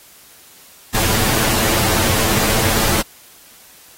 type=noise with comb filter; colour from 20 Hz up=pink; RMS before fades=-17 dBFS; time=0.94-3.02 s; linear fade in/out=10 ms; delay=9.1 ms; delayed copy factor=+0.65; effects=white hiss -45 dBFS RMS until 3.97 s + AAC 48 kbps